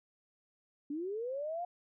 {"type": "linear sweep", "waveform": "sine", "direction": "up", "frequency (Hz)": [277.2, 719], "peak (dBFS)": -35, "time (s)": [0.9, 1.65], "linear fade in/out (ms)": 5, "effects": []}